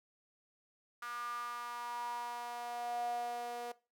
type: tone with high-pass filter sweep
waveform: sawtooth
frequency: 240 Hz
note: B3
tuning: 49 cents flat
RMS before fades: -41 dBFS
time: 1.02-3.72 s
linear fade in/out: 5 ms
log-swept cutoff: 1300 to 590 Hz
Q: 8.2
effects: noise-tail reverb RT60 0.3 s tail -20 dB re dry